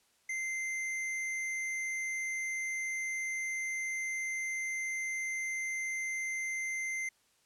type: tone with tanh clipping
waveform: sine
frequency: 2081 Hz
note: C7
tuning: 10 cents flat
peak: -35 dBFS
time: 0.29-7.09 s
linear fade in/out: 5 ms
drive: 17 dB
effects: white hiss -70 dBFS RMS until 7.45 s + low-pass 10000 Hz 12 dB/octave